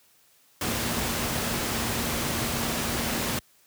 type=tone in noise; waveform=sine; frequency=233.1 Hz; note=A#3; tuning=in tune; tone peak=-36 dBFS; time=0.61-3.39 s; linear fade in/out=2 ms; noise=pink; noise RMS=-28 dBFS; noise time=0.61-3.39 s; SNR=-11 dB; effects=white hiss -61 dBFS RMS until 3.66 s + high-pass 60 Hz 12 dB/octave